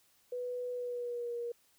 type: tone with pitch glide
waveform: sine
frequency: 493.9 to 474.3 Hz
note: B4 to A#4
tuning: 0 to +30 cents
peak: -35 dBFS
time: 0.32-1.52 s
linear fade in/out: 5 ms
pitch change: -70 cents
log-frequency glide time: 0.72-1.35 s
effects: white hiss -69 dBFS RMS until 1.78 s